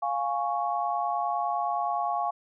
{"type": "chord", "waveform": "sine", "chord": "Db major", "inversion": "first", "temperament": "equal with one note detuned", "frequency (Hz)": [700.9, 830.6, 1108.7], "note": ["F5", "Ab5", "Db6"], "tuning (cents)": [6, 0, 0], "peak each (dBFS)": [-29, -30, -31], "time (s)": [0.02, 2.31], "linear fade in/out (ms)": 10, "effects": []}